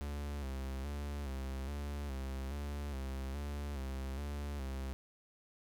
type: tone with vibrato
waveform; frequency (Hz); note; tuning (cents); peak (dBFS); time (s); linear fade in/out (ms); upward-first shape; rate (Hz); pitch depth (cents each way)
45% pulse; 69.3; C#2; 0; -38; 0.01-4.93; 0; square; 1.2; 65
effects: none